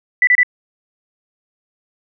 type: tone bursts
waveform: sine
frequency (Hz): 1981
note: B6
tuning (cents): +5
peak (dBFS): -8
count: 3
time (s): 0.22-0.432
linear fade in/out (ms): 2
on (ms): 52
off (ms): 28
effects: none